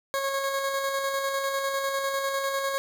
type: tone with tremolo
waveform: 20% pulse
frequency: 547 Hz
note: C#5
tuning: 23 cents flat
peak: -20 dBFS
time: 0.14-2.78 s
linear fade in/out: 0 ms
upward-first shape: square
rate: 10 Hz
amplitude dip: 30%
effects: none